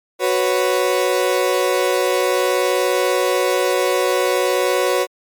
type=chord; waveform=35% pulse; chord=F# suspended fourth; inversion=none; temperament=equal; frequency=370 / 493.9 / 554.4 Hz; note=F#4 / B4 / C#5; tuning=0 / 0 / 0 cents; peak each=-18 dBFS; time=0.19-5.07 s; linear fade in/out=50 ms; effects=MP3 96 kbps